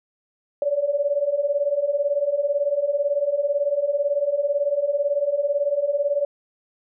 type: beating tone pair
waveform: sine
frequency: 560 / 578 Hz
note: C#5 / D5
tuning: +18 / -28 cents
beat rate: 18 Hz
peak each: -24 / -21 dBFS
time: 0.62-6.25 s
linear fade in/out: 2 ms
effects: none